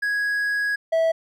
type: tone pair in turn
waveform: triangle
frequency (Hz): 1661.2 / 653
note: G#6 / E5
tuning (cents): 0 / -17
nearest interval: octave + major third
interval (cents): 1617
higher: first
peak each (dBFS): -19 / -15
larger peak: second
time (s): 0.02-0.76 / 0.92-1.12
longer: first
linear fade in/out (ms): 10
effects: none